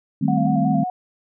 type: chord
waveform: sine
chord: A half-diminished seventh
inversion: second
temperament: equal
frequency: 155.56 / 196 / 220 / 261.6 Hz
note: Eb3 / G3 / A3 / C4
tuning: 0 / 0 / 0 / 0 cents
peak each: -22 dBFS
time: 0.21-0.84 s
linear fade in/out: 10 ms
type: tone with vibrato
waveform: sine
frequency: 714 Hz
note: F5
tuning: 38 cents sharp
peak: -23 dBFS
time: 0.28-0.9 s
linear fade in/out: 2 ms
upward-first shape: square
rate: 5.4 Hz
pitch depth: 44 cents each way
effects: none